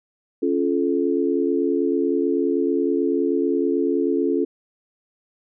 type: chord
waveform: sine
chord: Db augmented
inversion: none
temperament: just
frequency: 277.2 / 346.5 / 433.1 Hz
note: Db4 / F4 / A4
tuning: 0 / -14 / -27 cents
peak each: -22 / -22 / -23 dBFS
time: 0.42-4.45 s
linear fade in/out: 10 ms
effects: none